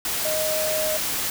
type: tone in noise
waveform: sine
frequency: 622.3 Hz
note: D#5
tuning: in tune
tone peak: -24 dBFS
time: 0.25-0.97 s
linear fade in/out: 2 ms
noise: white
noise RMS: -26 dBFS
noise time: 0.05-1.3 s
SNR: -1 dB
effects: none